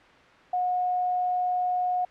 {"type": "tone", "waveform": "sine", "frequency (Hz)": 725, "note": "F#5", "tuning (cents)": -35, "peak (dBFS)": -23, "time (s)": [0.53, 2.05], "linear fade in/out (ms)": 5, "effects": ["white hiss -52 dBFS RMS until 2.1 s", "low-pass 2000 Hz 12 dB/octave"]}